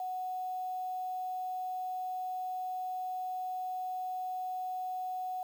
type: tone with quantisation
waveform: sine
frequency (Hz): 740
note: F#5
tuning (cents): 0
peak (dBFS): -34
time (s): 0-5.43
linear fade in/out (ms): 2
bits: 9
effects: none